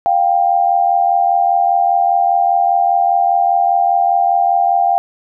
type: tone pair together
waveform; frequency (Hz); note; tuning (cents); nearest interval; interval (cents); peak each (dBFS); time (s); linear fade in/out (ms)
sine; 703 / 788; F5 / G5; +11 / +9; major second; 198; -13; 0.06-4.98; 0
effects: none